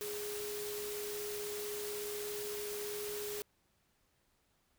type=tone in noise; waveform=sine; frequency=415.3 Hz; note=G#4; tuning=in tune; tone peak=-40 dBFS; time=0.01-3.42 s; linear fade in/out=0 ms; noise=white; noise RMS=-44 dBFS; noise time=0.01-3.42 s; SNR=+1 dB; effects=pink hiss -75 dBFS RMS until 4.78 s